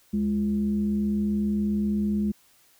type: tone with frequency modulation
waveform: sine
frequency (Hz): 207.7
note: G#3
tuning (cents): 0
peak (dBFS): -22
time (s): 0.13-2.32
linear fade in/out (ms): 10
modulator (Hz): 136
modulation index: 0.42
effects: white hiss -60 dBFS RMS until 2.79 s